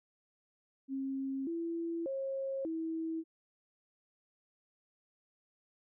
sine tone with pitch steps, 269.3 / 334.7 / 540 / 324.3 Hz, C#4 / E4 / C#5 / E4, -50 / +26 / -45 / -28 cents, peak -34 dBFS, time 0.88-3.24 s, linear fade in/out 50 ms, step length 590 ms, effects none

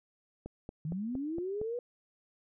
click train, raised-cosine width 2 ms, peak -28 dBFS, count 6, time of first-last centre 0.46-1.615 s, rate 4.33 Hz
sine linear sweep, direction up, 146.83 to 493.9 Hz, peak -33 dBFS, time 0.85-1.79 s, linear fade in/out 2 ms
effects none

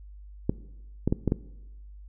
clicks, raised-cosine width 3 ms, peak -10 dBFS, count 5, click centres 0.495 / 1.076 / 1.125 / 1.277 / 1.321 s, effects noise-tail reverb RT60 1.0 s tail -19 dB re dry + added 50 Hz sine -43 dBFS peak until 2.08 s

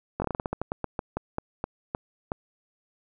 slowing click train, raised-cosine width 1 ms, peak -14 dBFS, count 18, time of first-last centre 0.2-2.319 s, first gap 20 ms, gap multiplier 1.2, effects none

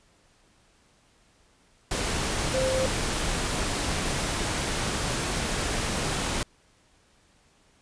sine tone in noise, 523.3 Hz, C5, in tune, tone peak -24 dBFS, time 2.54-2.86 s, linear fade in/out 2 ms, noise pink, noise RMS -28 dBFS, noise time 1.91-6.43 s, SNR +1 dB, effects pink hiss -62 dBFS RMS until 7.81 s + resampled to 22050 Hz

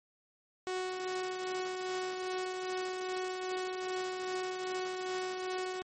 sawtooth tone with tremolo, 370 Hz, F#4, in tune, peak -29 dBFS, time 0.67-5.82 s, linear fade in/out 0 ms, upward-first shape triangle, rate 2.5 Hz, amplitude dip 35%, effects MP3 32 kbps

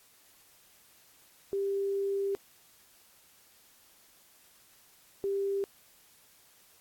sine tone pair in turn, 395.5 / 395.5 Hz, G4 / G4, +15 / +15 cents, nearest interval unison, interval 0 cents, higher neither, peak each -28 dBFS, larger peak neither, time 1.53-2.35 / 5.24-5.64 s, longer first, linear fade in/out 0 ms, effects white hiss -61 dBFS RMS until 6.8 s + AAC 64 kbps

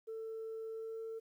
sine tone with pitch glide, 445.7 to 449.1 Hz, A4 to A4, +22 to +35 cents, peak -39 dBFS, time 0.07-1.2 s, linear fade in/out 20 ms, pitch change +13 cents, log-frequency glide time 0.69-1.04 s, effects tanh soft clip ceiling -38 dBFS + 12-bit

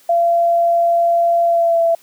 sine tone with pitch glide, 683 to 669.3 Hz, F5 to E5, -39 to +26 cents, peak -11 dBFS, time 0.09-1.95 s, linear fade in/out 5 ms, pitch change -35 cents, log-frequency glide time 1.45-1.81 s, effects white hiss -50 dBFS RMS until 2.02 s + high-pass 150 Hz 12 dB/octave

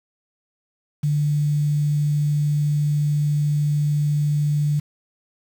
sine tone with quantisation, 147.7 Hz, D3, 10 cents sharp, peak -17 dBFS, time 1.03-4.8 s, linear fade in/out 10 ms, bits 7, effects none

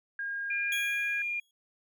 sine tone with pitch glide, 1620 to 1647.4 Hz, G#6 to G#6, -43 to -14 cents, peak -32 dBFS, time 0.19-1.22 s, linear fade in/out 2 ms, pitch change +29 cents, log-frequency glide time 0.55-0.97 s
sine tone, 2410 Hz, D7, 44 cents sharp, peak -30 dBFS, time 0.5-1.4 s, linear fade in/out 5 ms
sawtooth tone with exponential decay, 3322 Hz, G#7, in tune, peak -29 dBFS, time 0.72-1.51 s, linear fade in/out 2 ms, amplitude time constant 170 ms
effects none

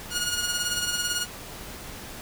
10% pulse tone with tremolo, 1439 Hz, F#6, 49 cents flat, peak -15 dBFS, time 0.1-1.27 s, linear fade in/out 50 ms, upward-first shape sine, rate 18 Hz, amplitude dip 50%, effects pink hiss -40 dBFS RMS until 2.21 s

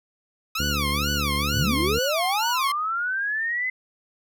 15% pulse tone with vibrato, 1250 Hz, D#6, 8 cents sharp, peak -18 dBFS, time 0.55-2.72 s, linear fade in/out 5 ms, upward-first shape sine, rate 2.2 Hz, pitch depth 300 cents each way
harmonic tone, 72.4 Hz, D2, 24 cents flat, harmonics 1 / 2 / 3 / 4 / 5 / 6 / 7, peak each -28 / -31 / -32 / -35 / -42 / -44 / -38 dBFS, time 0.59-1.99 s, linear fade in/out 10 ms
sine linear sweep, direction up, 77.7 to 2053 Hz, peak -23 dBFS, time 1.54-3.7 s, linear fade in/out 5 ms
effects none

